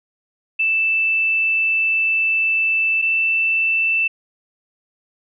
sine tone pair in turn, 2646 / 2659 Hz, E7 / E7, +6 / +14 cents, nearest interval unison, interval 8 cents, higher second, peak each -15 dBFS, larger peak neither, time 0.59-3.02 / 3.02-4.08 s, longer first, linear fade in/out 10 ms, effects none

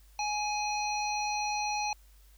harmonic tone, 836 Hz, G#5, 11 cents sharp, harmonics 1 / 3 / 5 / 7, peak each -31 / -36 / -39 / -40 dBFS, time 0.19-1.93 s, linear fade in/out 2 ms, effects added 50 Hz sine -55 dBFS peak until 2.37 s + white hiss -65 dBFS RMS until 2.37 s

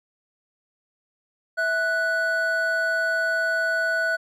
triangle tone pair together, 655.5 / 1480 Hz, E5 / F#6, -10 / 0 cents, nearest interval octave + major second, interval 1410 cents, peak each -25 / -20 dBFS, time 1.57-4.17 s, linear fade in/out 20 ms, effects none

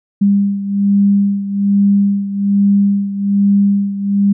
sine beating tone pair, 200 / 201.2 Hz, G3 / G3, +35 / +45 cents, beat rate 1.2 Hz, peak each -11 / -16 dBFS, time 0.21-4.33 s, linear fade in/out 10 ms, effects none

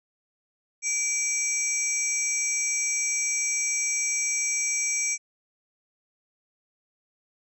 sine tone cluster, 2323 / 5730 / 6380 / 7650 Hz, D7 / F8 / G8 / A#8, -20 / +44 / +30 / +44 cents, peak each -29 dBFS, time 0.82-5.18 s, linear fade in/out 50 ms, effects tanh soft clip ceiling -15 dBFS

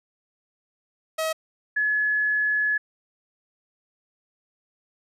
sawtooth / sine tone pair in turn, 638 / 1703.3 Hz, D#5 / G#6, +43 / +43 cents, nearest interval octave + perfect fourth, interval 1700 cents, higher second, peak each -20 dBFS, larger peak neither, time 1.18-1.33 / 1.76-2.78 s, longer second, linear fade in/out 10 ms, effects resampled to 32000 Hz

